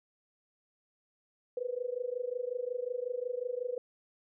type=tone with amplitude modulation; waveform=sine; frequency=493.9 Hz; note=B4; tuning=in tune; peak=-29 dBFS; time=1.57-3.78 s; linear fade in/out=2 ms; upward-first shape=sine; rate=25.5 Hz; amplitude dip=90%; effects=none